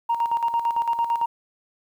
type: tone with tremolo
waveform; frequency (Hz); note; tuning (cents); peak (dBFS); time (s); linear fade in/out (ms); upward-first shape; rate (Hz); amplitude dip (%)
sine; 932.3; A#5; 0; -17; 0.09-1.26; 10; square; 8.9; 65
effects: tanh soft clip ceiling -15 dBFS + 9-bit